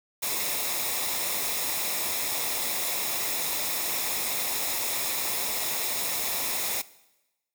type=noise with comb filter; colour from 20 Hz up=white; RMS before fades=-29 dBFS; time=0.22-6.82 s; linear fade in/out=10 ms; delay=0.66 ms; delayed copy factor=-0.55; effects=noise-tail reverb RT60 1.0 s tail -19 dB re dry